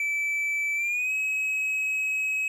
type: tone with pitch glide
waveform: triangle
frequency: 2315 to 2554 Hz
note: D7 to D#7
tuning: -25 to +45 cents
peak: -23 dBFS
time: 0-2.48 s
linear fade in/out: 2 ms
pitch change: +170 cents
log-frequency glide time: 0.75-1.12 s
effects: none

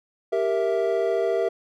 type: chord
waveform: triangle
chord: E diminished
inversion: first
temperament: equal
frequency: 392 / 466.2 / 659.3 Hz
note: G4 / Bb4 / E5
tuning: 0 / 0 / 0 cents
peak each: -23 dBFS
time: 0.32-1.49 s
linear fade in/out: 10 ms
effects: none

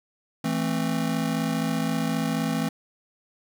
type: chord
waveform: square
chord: A minor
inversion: second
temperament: just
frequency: 165 / 220 / 264 Hz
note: E3 / A3 / C4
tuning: +2 / 0 / +16 cents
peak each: -29 dBFS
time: 0.44-2.69 s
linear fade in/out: 5 ms
effects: 9-bit

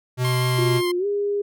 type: tone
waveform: square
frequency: 125.9 Hz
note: B2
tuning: 34 cents sharp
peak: -20 dBFS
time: 0.17-0.82 s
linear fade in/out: 50 ms
type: tone with vibrato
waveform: 15% pulse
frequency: 1055 Hz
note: C6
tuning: 14 cents sharp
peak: -20 dBFS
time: 0.24-0.92 s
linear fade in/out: 10 ms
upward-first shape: square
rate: 5.7 Hz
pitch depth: 8 cents each way
type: tone with pitch glide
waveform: sine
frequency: 354.4 to 407.1 Hz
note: F4 to G#4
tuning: +25 to -35 cents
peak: -20 dBFS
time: 0.58-1.42 s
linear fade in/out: 10 ms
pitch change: +240 cents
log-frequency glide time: 0.98-1.06 s
effects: none

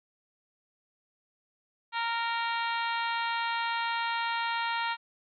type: harmonic tone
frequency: 463.6 Hz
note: A#4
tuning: 10 cents flat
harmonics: 2 / 3 / 4 / 5 / 6 / 7 / 8 / 9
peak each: -31 / -35 / -37 / -39 / -41 / -42 / -43 / -44 dBFS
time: 1.92-4.97 s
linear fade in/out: 50 ms
effects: none

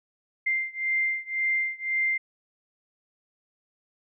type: beating tone pair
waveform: sine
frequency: 2093 / 2094.9 Hz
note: C7 / C7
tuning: 0 / +2 cents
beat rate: 1.9 Hz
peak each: -27 / -28 dBFS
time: 0.46-2.18 s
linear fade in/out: 10 ms
effects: none

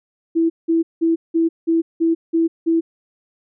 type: tone bursts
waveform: sine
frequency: 329.6 Hz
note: E4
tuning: in tune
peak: -13 dBFS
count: 8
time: 0.35-2.81 s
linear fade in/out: 20 ms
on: 150 ms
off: 180 ms
effects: none

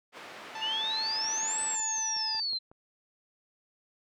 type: band-pass noise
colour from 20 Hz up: white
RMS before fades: -46 dBFS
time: 0.12-1.78 s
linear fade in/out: 50 ms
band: 240 to 2200 Hz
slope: 12 dB/octave
type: harmonic tone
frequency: 880 Hz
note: A5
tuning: in tune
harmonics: 1 / 2 / 3 / 4 / 5 / 6 / 7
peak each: -38 / -44 / -48 / -50 / -52 / -54 / -55 dBFS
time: 0.55-2.4 s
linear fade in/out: 2 ms
type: exponential two-way sweep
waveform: sine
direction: up then down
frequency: 2800 to 8100 to 4046 Hz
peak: -29 dBFS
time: 0.61-2.59 s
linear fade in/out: 20 ms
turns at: 1.62 s
type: click train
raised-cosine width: 1 ms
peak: -39 dBFS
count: 9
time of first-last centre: 1.25-2.715 s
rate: 5.46 Hz
effects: none

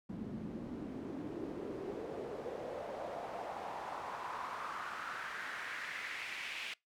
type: noise with band-pass filter sweep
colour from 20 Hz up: pink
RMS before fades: -43 dBFS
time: 0.09-6.74 s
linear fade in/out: 5 ms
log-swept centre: 200 to 2600 Hz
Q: 2.9
effects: noise-tail reverb RT60 0.2 s tail -25 dB re dry

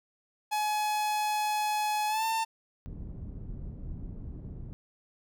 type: tone with pitch glide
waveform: 45% pulse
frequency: 846 to 896.3 Hz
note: G#5 to A5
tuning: +32 to +32 cents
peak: -27 dBFS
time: 0.51-2.45 s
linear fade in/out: 20 ms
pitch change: +100 cents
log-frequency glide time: 2.08-2.25 s
type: low-pass noise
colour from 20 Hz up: pink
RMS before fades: -40 dBFS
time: 2.86-4.73 s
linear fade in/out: 0 ms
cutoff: 190 Hz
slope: 12 dB/octave
effects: none

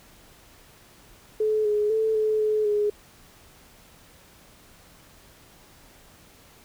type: tone with pitch steps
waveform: sine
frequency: 430.8 / 419.1 / 440.2 / 431.7 / 428.3 / 416.5 Hz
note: A4 / G#4 / A4 / A4 / A4 / G#4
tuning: -37 / +16 / +1 / -33 / -47 / +5 cents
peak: -20 dBFS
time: 1.4-2.9 s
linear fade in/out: 5 ms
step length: 250 ms
effects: pink hiss -53 dBFS RMS until 6.64 s

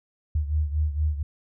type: beating tone pair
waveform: sine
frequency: 75 / 79.3 Hz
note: D2 / D#2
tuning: +37 / +33 cents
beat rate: 4.3 Hz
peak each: -23 / -28 dBFS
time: 0.35-1.23 s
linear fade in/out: 5 ms
effects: none

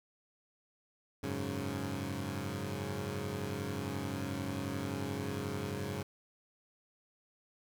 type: chord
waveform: 15% pulse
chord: F# suspended second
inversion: none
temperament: equal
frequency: 92.5 / 103.83 / 138.59 Hz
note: F#2 / G#2 / C#3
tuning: 0 / 0 / 0 cents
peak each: -34 dBFS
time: 1.23-6.03 s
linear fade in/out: 5 ms
effects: none

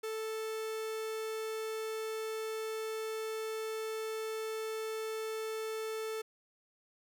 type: tone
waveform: 45% pulse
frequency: 440 Hz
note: A4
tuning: in tune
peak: -36 dBFS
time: 0.03-6.22 s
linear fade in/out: 10 ms
effects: none

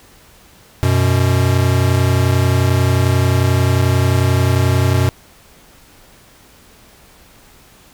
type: tone pair together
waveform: square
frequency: 92.5 / 123.78 Hz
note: F#2 / B2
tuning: 0 / +4 cents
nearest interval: perfect fourth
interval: 504 cents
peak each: -15 dBFS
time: 0.83-5.09 s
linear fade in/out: 0 ms
effects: pink hiss -46 dBFS RMS until 7.93 s

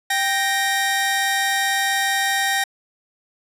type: tone pair together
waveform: sawtooth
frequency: 784 / 1864.7 Hz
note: G5 / A#6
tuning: 0 / 0 cents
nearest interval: octave + minor third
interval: 1500 cents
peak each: -18 / -17 dBFS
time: 0.1-2.64 s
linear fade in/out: 5 ms
effects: resampled to 32000 Hz

